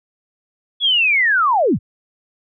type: linear sweep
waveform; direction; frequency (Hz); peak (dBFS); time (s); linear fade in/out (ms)
sine; down; 3426 to 56.7; -12; 0.8-1.79; 50
effects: none

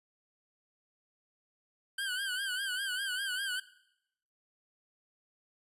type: tone with vibrato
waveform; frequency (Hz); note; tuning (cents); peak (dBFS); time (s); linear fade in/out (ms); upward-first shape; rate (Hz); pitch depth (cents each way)
25% pulse; 1539; G6; -32; -29; 1.98-3.6; 5; sine; 5; 93
effects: noise-tail reverb RT60 0.8 s tail -18 dB re dry + resampled to 32000 Hz

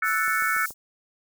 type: chord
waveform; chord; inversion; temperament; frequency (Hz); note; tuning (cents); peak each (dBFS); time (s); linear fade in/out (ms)
sine; F# minor seventh; third; equal; 1318.5 / 1480 / 1760 / 2217; E6 / F#6 / A6 / C#7; 0 / 0 / 0 / 0; -26 / -26 / -28 / -29; 0.02-0.66; 5
type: high-pass noise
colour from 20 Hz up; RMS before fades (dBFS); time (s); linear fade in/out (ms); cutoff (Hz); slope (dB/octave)
white; -36; 0.03-0.74; 50; 5500; 24
type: click train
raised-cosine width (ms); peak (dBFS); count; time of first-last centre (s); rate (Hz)
1; -30; 4; 0.28-0.707; 7.03
effects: none

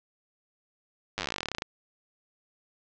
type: slowing click train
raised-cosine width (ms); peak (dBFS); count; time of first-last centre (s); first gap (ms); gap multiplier
0.2; -13; 23; 1.18-1.621; 9; 1.07
effects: low-pass 6000 Hz 12 dB/octave

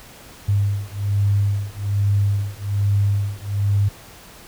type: beating tone pair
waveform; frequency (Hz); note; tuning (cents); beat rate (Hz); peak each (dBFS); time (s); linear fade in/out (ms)
sine; 100.3 / 101.5; G2 / G#2; +40 / -39; 1.2; -20; 0.48-3.89; 10
effects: pink hiss -43 dBFS RMS until 4.47 s

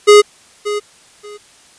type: tone with echo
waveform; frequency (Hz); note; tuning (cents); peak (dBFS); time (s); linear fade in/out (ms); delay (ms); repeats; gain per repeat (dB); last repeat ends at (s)
square; 415.3; G#4; 0; -3; 0.07-0.22; 20; 580; 2; -14; 1.38
effects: white hiss -46 dBFS RMS until 1.78 s + resampled to 22050 Hz

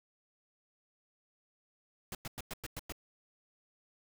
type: noise bursts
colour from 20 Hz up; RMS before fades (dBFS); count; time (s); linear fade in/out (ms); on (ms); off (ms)
pink; -41; 7; 2.12-2.923; 2; 29; 100
effects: none

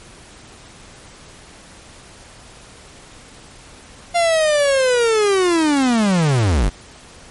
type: linear sweep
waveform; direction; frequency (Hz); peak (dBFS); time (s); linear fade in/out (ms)
45% pulse; down; 698.5 to 38.89; -13; 4.14-6.7; 20
effects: pink hiss -42 dBFS RMS until 7.3 s + MP3 48 kbps

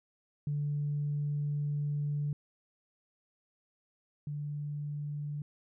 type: tone pair in turn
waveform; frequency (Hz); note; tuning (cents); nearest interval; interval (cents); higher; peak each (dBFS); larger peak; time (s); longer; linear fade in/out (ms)
sine; 146.1 / 146.79; D3 / D3; -9 / 0; unison; 9; second; -29 / -34; first; 0.47-2.33 / 4.27-5.42; first; 2
effects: tanh soft clip ceiling -25 dBFS

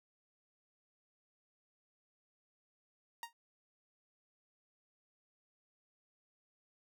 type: tone with exponential decay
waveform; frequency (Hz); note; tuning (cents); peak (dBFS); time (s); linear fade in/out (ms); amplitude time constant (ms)
sawtooth; 933; A#5; +1; -34; 3.23-3.33; 1; 20
effects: none

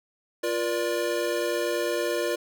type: chord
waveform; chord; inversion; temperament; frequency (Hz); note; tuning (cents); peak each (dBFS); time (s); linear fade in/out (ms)
square; Bb major; second; equal with one note detuned; 349.2 / 478.4 / 587.3; F4 / Bb4 / D5; 0 / +45 / 0; -30; 0.43-2.36; 10
effects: none

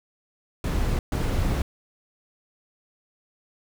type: noise bursts at uneven times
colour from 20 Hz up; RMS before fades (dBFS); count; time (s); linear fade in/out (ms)
brown; -24; 2; 0.64-0.99 / 1.12-1.62; 2
effects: none

